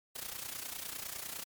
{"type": "noise with amplitude modulation", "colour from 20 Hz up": "white", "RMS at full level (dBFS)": -39, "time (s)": [0.15, 1.44], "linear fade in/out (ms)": 10, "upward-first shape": "sine", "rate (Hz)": 29.9, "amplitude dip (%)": 75, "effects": ["MP3 96 kbps"]}